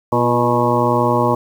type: harmonic tone with a mistuned harmonic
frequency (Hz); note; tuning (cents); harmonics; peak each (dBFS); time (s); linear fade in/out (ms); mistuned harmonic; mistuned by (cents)
121.2; B2; -32; 1 / 2 / 3 / 4 / 5 / 7 / 8 / 9; -21 / -21 / -21 / -21 / -21 / -21 / -21 / -21; 0.12-1.35; 5; 3; -49
effects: 7-bit